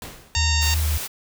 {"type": "noise with exponential decay", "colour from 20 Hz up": "pink", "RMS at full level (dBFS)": -33, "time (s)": [0.02, 0.58], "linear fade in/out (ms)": 1, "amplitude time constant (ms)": 120}
{"type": "harmonic tone", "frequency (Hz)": 921, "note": "A#5", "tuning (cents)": -21, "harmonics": [1, 2, 3, 4, 5, 6, 7, 8], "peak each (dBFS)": [-32, -30, -28, -29, -27, -31, -31, -30], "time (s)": [0.35, 0.74], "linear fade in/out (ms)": 0}
{"type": "tone with vibrato", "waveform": "sine", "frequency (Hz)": 77, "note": "D#2", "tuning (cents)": -17, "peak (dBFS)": -19, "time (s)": [0.36, 0.98], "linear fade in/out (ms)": 10, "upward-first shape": "square", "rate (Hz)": 3.1, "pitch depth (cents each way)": 23}
{"type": "noise", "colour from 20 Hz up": "white", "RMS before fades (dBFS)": -30, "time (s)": [0.61, 1.08], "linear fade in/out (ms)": 20}
{"effects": []}